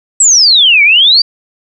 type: exponential two-way sweep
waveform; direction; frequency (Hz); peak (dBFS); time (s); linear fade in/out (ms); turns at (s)
sine; down then up; 7990 to 2215 to 4774; -3; 0.2-1.22; 5; 0.83
effects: none